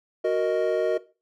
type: chord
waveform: triangle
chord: D# minor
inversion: first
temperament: equal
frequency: 370 / 466.2 / 622.3 Hz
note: F#4 / A#4 / D#5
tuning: 0 / 0 / 0 cents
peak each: -23 dBFS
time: 0.24-0.98 s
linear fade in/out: 10 ms
effects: noise-tail reverb RT60 0.3 s tail -17 dB re dry